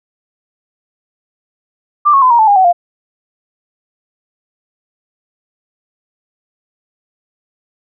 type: tone with pitch steps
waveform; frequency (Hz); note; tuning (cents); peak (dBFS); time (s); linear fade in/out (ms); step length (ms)
sine; 1182 / 1096.5 / 1017.2 / 943.6 / 875.3 / 812 / 753.3 / 698.8; D6 / C#6 / C6 / A#5 / A5 / G#5 / F#5 / F5; +11 / -19 / -49 / +21 / -9 / -39 / +31 / +1; -5; 2.05-2.73; 20; 85
effects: none